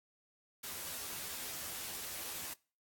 white noise with comb filter, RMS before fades -43 dBFS, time 0.63-2.54 s, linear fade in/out 10 ms, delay 12 ms, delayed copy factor +0.6, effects noise-tail reverb RT60 0.4 s tail -25 dB re dry + AAC 64 kbps

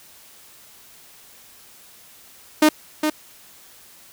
sawtooth tone with echo, 306.5 Hz, D#4, 26 cents flat, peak -7 dBFS, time 2.62-2.69 s, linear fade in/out 5 ms, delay 410 ms, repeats 1, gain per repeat -7 dB, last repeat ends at 3.1 s, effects white hiss -48 dBFS RMS until 4.12 s

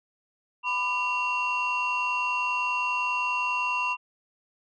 sine tone cluster, 995 / 1193 / 2745 Hz, B5 / D6 / F7, +13 / +27 / -31 cents, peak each -26 / -35 / -26 dBFS, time 0.63-3.97 s, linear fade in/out 50 ms, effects tanh soft clip ceiling -20 dBFS

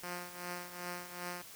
5% pulse tone with tremolo, 177.1 Hz, F3, 24 cents sharp, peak -27 dBFS, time 0.03-1.42 s, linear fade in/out 2 ms, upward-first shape triangle, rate 2.6 Hz, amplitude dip 80%, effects white hiss -52 dBFS RMS until 1.55 s

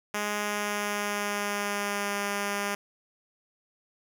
5% pulse tone with pitch glide, 207.7 to 202.4 Hz, G#3 to G#3, 0 to -44 cents, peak -17 dBFS, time 0.14-2.75 s, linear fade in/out 5 ms, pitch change -44 cents, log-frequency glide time 0.38-2.16 s, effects none

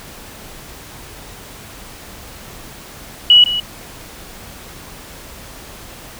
sine tone with echo, 2932 Hz, F#7, 16 cents flat, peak -4 dBFS, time 3.3-3.44 s, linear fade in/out 2 ms, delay 160 ms, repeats 1, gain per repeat -12 dB, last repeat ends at 3.6 s, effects pink hiss -36 dBFS RMS until 6.19 s

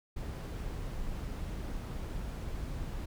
brown noise, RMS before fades -38 dBFS, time 0.16-3.06 s, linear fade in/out 10 ms, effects none

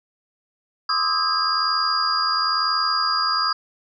sine tone cluster, 1042 / 1206 / 1287 / 1620 / 4837 Hz, C6 / D6 / E6 / G#6 / D#8, -7 / +46 / -42 / -43 / -50 cents, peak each -30 / -26 / -23 / -30 / -22 dBFS, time 0.89-3.53 s, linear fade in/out 5 ms, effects none

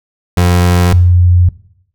30% pulse / sine tone pair in turn, 88.7 / 88.7 Hz, F2 / F2, +27 / +27 cents, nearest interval unison, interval 0 cents, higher neither, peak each -4 dBFS, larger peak neither, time 0.37-0.93 / 0.93-1.49 s, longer neither, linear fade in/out 5 ms, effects noise-tail reverb RT60 0.7 s tail -18 dB re dry

